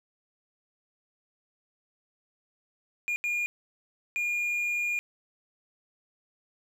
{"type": "tone bursts at uneven times", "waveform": "triangle", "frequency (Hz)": 2424, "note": "D#7", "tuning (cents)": -46, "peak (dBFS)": -25, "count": 3, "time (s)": [[3.08, 3.16], [3.24, 3.46], [4.16, 4.99]], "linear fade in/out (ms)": 0, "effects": []}